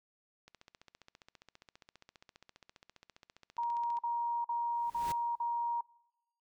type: click train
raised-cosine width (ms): 0.2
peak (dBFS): -37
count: 53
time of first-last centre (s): 0.48-3.97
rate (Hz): 14.9
type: tone bursts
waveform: sine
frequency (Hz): 943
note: A#5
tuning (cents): +20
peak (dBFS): -31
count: 5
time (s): 3.58-5.81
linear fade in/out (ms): 5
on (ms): 410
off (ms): 45
type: noise with exponential growth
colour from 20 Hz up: pink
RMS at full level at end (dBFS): -41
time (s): 4.71-5.12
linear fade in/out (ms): 1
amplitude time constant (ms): 88
effects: noise-tail reverb RT60 1.0 s tail -25 dB re dry